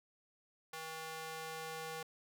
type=tone with high-pass filter sweep; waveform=square; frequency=160 Hz; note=D#3; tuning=49 cents sharp; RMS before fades=-45 dBFS; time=0.73-2.03 s; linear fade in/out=5 ms; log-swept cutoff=790 to 520 Hz; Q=0.8; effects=none